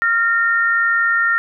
sine tone pair together, 1391 / 1830.9 Hz, F6 / A#6, -7 / -32 cents, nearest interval perfect fourth, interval 475 cents, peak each -16 dBFS, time 0.02-1.38 s, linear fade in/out 0 ms, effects none

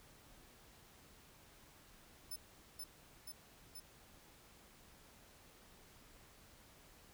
5% pulse tone with echo, 5274 Hz, E8, in tune, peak -37 dBFS, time 2.31-2.36 s, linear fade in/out 5 ms, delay 480 ms, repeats 3, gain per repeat -2 dB, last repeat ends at 3.8 s, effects pink hiss -63 dBFS RMS until 7.13 s

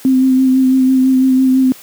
sine tone with vibrato, 260.8 Hz, C4, 5 cents flat, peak -7 dBFS, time 0.05-1.72 s, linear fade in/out 0 ms, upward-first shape sine, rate 6 Hz, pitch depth 21 cents each way, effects white hiss -38 dBFS RMS until 1.82 s + high-pass 150 Hz 12 dB/octave

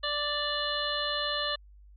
harmonic tone, 587.3 Hz, D5, in tune, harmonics 1 / 2 / 3 / 5 / 6 / 7, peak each -35 / -35 / -35 / -35 / -35 / -35 dBFS, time 0.03-1.56 s, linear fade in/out 10 ms, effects added 50 Hz sine -50 dBFS peak until 1.96 s + MP3 96 kbps

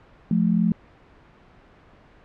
sine tone pair together, 175.68 / 217.7 Hz, F3 / A3, +11 / -18 cents, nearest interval major third, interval 371 cents, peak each -20 dBFS, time 0.31-0.72 s, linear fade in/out 2 ms, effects pink hiss -52 dBFS RMS until 2.24 s + low-pass 2000 Hz 12 dB/octave

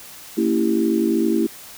sine chord, A# diminished seventh, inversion none, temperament equal with one note detuned, 228 / 277.2 / 329.6 / 392 Hz, A#3 / C#4 / E4 / G4, -38 / 0 / 0 / 0 cents, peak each -21 / -25 / -19 / -24 dBFS, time 0.37-1.47 s, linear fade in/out 10 ms, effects white hiss -40 dBFS RMS until 1.77 s

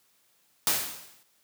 white noise with exponential decay, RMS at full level -22 dBFS, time 0.67-1.23 s, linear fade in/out 1 ms, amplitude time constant 120 ms, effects white hiss -67 dBFS RMS until 1.43 s + high-pass 100 Hz 12 dB/octave

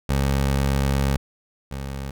20% pulse tone pair in turn, 68.5 / 68.11 Hz, C#2 / C#2, -20 / -30 cents, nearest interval unison, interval 10 cents, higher first, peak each -14 / -24 dBFS, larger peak first, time 0.09-1.17 / 1.71-2.11 s, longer first, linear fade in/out 5 ms, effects none

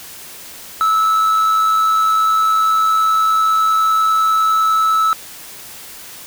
triangle tone with amplitude modulation, 1305 Hz, E6, 18 cents flat, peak -8 dBFS, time 0.81-5.13 s, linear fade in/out 0 ms, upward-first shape sine, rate 99.9 Hz, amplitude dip 35%, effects white hiss -35 dBFS RMS until 6.26 s

